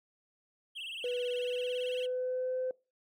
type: tone with vibrato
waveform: triangle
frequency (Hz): 2946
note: F#7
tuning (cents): -8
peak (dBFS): -37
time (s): 0.75-2.07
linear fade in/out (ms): 20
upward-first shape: sine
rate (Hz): 18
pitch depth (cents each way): 190
type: tone with pitch glide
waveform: sine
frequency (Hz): 491.4 to 512.3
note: B4 to C5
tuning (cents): -9 to -37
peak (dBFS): -30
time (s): 1.04-2.71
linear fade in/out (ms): 2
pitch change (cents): +72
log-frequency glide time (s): 1.33-2.59
effects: noise-tail reverb RT60 0.3 s tail -24 dB re dry + tanh soft clip ceiling -27 dBFS